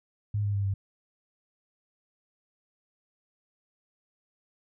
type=tone with pitch steps; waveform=sine; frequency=103.83 / 101.87 / 99.95 / 98.06 Hz; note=G#2 / G#2 / G2 / G2; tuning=0 / -33 / +34 / +1 cents; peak=-25 dBFS; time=0.34-0.74 s; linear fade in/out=5 ms; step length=100 ms; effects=none